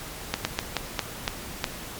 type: slowing click train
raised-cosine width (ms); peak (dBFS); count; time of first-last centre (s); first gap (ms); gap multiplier
0.2; -6; 7; 0.34-1.642; 110; 1.27
effects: pink hiss -38 dBFS RMS until 1.99 s + MP3 96 kbps